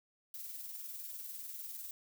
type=noise with tremolo; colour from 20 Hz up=violet; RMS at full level=-44 dBFS; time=0.34-1.91 s; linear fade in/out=2 ms; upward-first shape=square; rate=20 Hz; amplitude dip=35%; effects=none